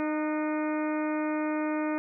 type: harmonic tone with a mistuned harmonic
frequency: 306.5 Hz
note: D#4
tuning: 26 cents flat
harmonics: 1 / 2 / 3 / 4 / 5 / 6 / 7 / 8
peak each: -28 / -34 / -38 / -40 / -42 / -44 / -45 / -46 dBFS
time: 0-1.98 s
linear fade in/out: 0 ms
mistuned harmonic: 5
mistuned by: -46 cents
effects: none